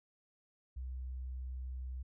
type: tone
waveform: sine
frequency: 63.8 Hz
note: C2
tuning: 43 cents flat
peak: -39 dBFS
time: 0.76-2.03 s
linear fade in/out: 10 ms
effects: none